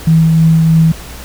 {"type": "tone with tremolo", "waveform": "sine", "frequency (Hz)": 161.8, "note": "E3", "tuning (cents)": -32, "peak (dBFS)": -4, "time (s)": [0.07, 0.92], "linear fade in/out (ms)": 5, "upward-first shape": "triangle", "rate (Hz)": 3.1, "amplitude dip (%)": 25, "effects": ["added 60 Hz sine -29 dBFS peak until 1.24 s", "pink hiss -31 dBFS RMS until 1.24 s"]}